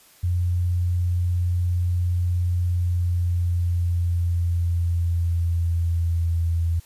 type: tone with pitch glide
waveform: sine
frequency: 88.3 to 83.73 Hz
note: F2 to E2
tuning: +20 to +28 cents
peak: -19 dBFS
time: 0.23-6.8 s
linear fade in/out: 10 ms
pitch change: -92 cents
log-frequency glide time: 2.61-6.47 s
effects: white hiss -53 dBFS RMS until 6.85 s + resampled to 32000 Hz